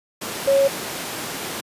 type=tone in noise; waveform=sine; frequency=550 Hz; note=C#5; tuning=14 cents flat; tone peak=-13 dBFS; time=0.47-0.68 s; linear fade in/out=10 ms; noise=pink; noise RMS=-28 dBFS; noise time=0.21-1.61 s; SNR=+12 dB; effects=high-pass 200 Hz 12 dB/octave + resampled to 32000 Hz